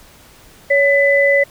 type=tone pair together; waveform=sine; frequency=561.2 / 2003 Hz; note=C#5 / B6; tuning=+21 / +24 cents; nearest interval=octave + minor seventh; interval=2203 cents; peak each=-12 / -13 dBFS; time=0.7-1.44 s; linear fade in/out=10 ms; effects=pink hiss -45 dBFS RMS until 1.5 s